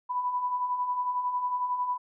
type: beating tone pair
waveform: sine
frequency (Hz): 982 / 993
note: B5 / B5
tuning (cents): -10 / +9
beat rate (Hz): 11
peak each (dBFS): -36 / -27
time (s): 0.09-1.98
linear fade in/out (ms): 20
effects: none